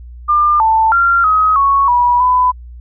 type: tone with pitch steps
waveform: sine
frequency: 1199 / 886 / 1381 / 1266 / 1108 / 972 / 1001 Hz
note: D6 / A5 / F6 / D#6 / C#6 / B5 / B5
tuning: +36 / +12 / -20 / +30 / -1 / -28 / +23 cents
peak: -8 dBFS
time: 0.28-2.52 s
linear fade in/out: 20 ms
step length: 320 ms
effects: added 60 Hz sine -30 dBFS peak until 2.8 s